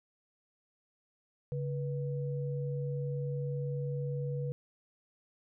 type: tone pair together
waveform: sine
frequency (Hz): 140.94 / 487.4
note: C#3 / B4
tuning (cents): +29 / -23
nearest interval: octave + major sixth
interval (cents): 2148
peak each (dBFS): -33 / -39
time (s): 1.52-4.52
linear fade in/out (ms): 0
effects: none